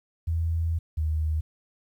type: tone pair in turn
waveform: sine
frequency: 82.41 / 77.98 Hz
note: E2 / D#2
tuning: 0 / +4 cents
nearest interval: minor second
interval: 96 cents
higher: first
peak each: -23 / -23 dBFS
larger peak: neither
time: 0.27-0.79 / 0.97-1.41 s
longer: first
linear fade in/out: 10 ms
effects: 10-bit